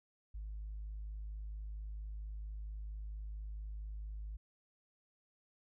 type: tone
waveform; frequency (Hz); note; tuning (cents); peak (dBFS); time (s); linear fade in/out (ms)
sine; 52.2; G#1; +10; -40; 0.34-4.37; 10
effects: tanh soft clip ceiling -38 dBFS